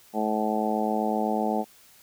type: harmonic tone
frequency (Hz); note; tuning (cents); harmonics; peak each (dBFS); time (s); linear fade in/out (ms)
107.9; A2; -33; 2 / 3 / 4 / 5 / 6 / 7 / 8; -28 / -33 / -32 / -33 / -33 / -29 / -33; 0.13-1.65; 50
effects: white hiss -55 dBFS RMS until 2.02 s